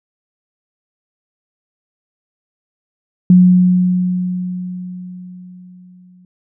sine tone with exponential decay, 181.2 Hz, F#3, 36 cents flat, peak -3 dBFS, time 3.3-6.25 s, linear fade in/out 2 ms, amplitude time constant 640 ms, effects none

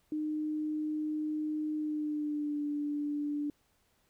sine tone with pitch glide, 305.9 to 292.9 Hz, D#4 to D4, -29 to -5 cents, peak -31 dBFS, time 0.12-3.5 s, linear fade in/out 2 ms, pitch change -76 cents, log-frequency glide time 1.75-2.63 s, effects pink hiss -72 dBFS RMS until 4.09 s

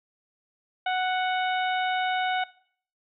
harmonic tone, 740 Hz, F#5, in tune, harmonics 1 / 2 / 3 / 4 / 5, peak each -25 / -31 / -35 / -37 / -39 dBFS, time 0.86-2.44 s, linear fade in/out 5 ms, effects noise-tail reverb RT60 0.6 s tail -21 dB re dry

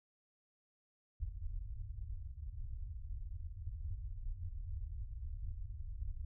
pink low-pass noise, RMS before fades -43 dBFS, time 1.2-6.25 s, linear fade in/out 5 ms, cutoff 100 Hz, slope 48 dB/octave, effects none

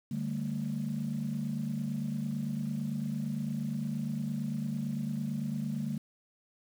sine chord, D suspended fourth, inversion none, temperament equal with one note detuned, 146.83 / 196 / 224.8 Hz, D3 / G3 / A3, 0 / 0 / +37 cents, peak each -35 / -36 / -34 dBFS, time 0.11-5.98 s, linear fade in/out 5 ms, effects tanh soft clip ceiling -24 dBFS + 9-bit

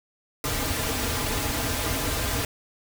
pink noise with comb filter, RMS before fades -27 dBFS, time 0.44-2.45 s, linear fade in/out 2 ms, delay 5.4 ms, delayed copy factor -0.65, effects none

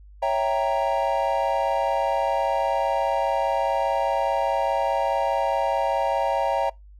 triangle chord, C# diminished seventh, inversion none, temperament equal, 554.4 / 659.3 / 784 / 932.3 Hz, C#5 / E5 / G5 / Bb5, 0 / 0 / 0 / 0 cents, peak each -24 dBFS, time 0.22-6.7 s, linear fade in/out 10 ms, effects noise-tail reverb RT60 0.2 s tail -24 dB re dry + added 50 Hz sine -44 dBFS peak until 6.99 s

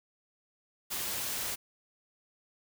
white noise, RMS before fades -35 dBFS, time 0.9-1.56 s, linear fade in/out 20 ms, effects none

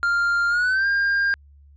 triangle tone with pitch glide, 1396.9 to 1604.6 Hz, F6 to G6, 0 to +40 cents, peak -16 dBFS, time 0.03-1.34 s, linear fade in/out 0 ms, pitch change +240 cents, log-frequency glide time 0.49-0.87 s, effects added 71 Hz sine -47 dBFS peak until 1.76 s + resampled to 16000 Hz

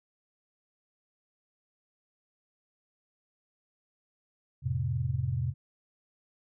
sine chord, F major, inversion none, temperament equal, 87.31 / 110 / 130.81 Hz, F2 / A2 / C3, 0 / 0 / 0 cents, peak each -34 / -33 / -30 dBFS, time 4.62-5.54 s, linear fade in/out 50 ms, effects none

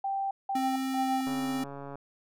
sine tone bursts, 784 Hz, G5, in tune, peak -28 dBFS, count 3, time 0.04-1.21 s, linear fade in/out 5 ms, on 270 ms, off 180 ms
square tone with pitch glide, 264.4 to 262.7 Hz, C4 to C4, +18 to +7 cents, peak -30 dBFS, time 0.55-1.64 s, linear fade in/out 5 ms, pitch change -11 cents, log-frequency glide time 1-1.36 s
click train, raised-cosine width 1 ms, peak -28 dBFS, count 97, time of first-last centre 1.27-1.956 s, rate 140 Hz
effects none

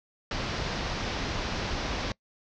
pink low-pass noise, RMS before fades -32 dBFS, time 0.31-2.12 s, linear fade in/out 2 ms, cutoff 5800 Hz, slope 48 dB/octave, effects noise-tail reverb RT60 0.1 s tail -24 dB re dry

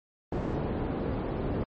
white low-pass noise, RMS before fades -31 dBFS, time 0.32-1.64 s, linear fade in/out 5 ms, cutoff 400 Hz, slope 12 dB/octave, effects MP3 32 kbps

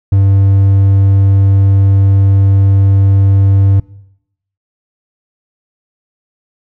triangle tone, 98 Hz, G2, in tune, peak -3 dBFS, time 0.12-3.8 s, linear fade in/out 5 ms, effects noise-tail reverb RT60 0.8 s tail -21 dB re dry

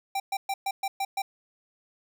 square tone bursts, 784 Hz, G5, in tune, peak -27 dBFS, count 7, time 0.15-1.22 s, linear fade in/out 5 ms, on 50 ms, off 120 ms, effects none

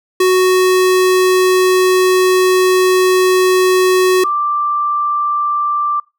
square / sine tone pair in turn, 370 / 1177.6 Hz, F#4 / D6, 0 / +4 cents, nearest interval octave + minor sixth, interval 2004 cents, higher second, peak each -9 / -13 dBFS, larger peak first, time 0.2-4.24 / 4.24-6 s, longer first, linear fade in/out 5 ms, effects noise-tail reverb RT60 0.3 s tail -26 dB re dry

